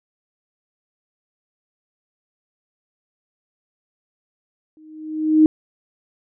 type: tone with exponential growth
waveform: sine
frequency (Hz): 311.1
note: D#4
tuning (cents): 0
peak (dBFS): -6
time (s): 4.77-5.46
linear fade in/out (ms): 1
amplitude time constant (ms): 150
effects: none